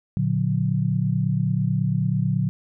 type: chord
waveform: sine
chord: Bb augmented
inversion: none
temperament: just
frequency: 116.54 / 145.68 / 182.1 Hz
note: Bb2 / D3 / F#3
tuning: 0 / -14 / -27 cents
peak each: -24 / -23 / -24 dBFS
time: 0.17-2.49 s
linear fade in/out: 0 ms
effects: none